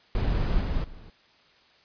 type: noise with level steps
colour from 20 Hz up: brown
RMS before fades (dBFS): -24 / -27 / -44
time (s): 0.15-1.1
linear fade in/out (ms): 2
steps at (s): 0.61 / 0.84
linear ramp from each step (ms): 2
effects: white hiss -59 dBFS RMS until 1.84 s + resampled to 11025 Hz